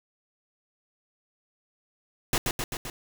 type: noise with echo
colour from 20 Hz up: pink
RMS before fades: -24 dBFS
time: 2.33-2.38 s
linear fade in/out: 2 ms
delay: 130 ms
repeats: 4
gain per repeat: -3 dB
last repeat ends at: 2.9 s
effects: none